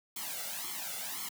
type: noise with flanger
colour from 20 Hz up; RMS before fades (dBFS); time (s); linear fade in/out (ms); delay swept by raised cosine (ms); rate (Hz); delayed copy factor
white; -39; 0.16-1.29; 5; 0.92 to 1.45; 1.9; +1
effects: high-pass 200 Hz 12 dB/octave